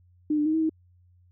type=tone with pitch steps; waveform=sine; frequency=302.5 / 297.4 / 312.3 / 320.6 / 316.7 Hz; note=D#4 / D4 / D#4 / E4 / D#4; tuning=-49 / +22 / +7 / -48 / +31 cents; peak=-21 dBFS; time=0.3-0.695 s; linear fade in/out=5 ms; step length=79 ms; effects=added 89 Hz sine -56 dBFS peak until 1.31 s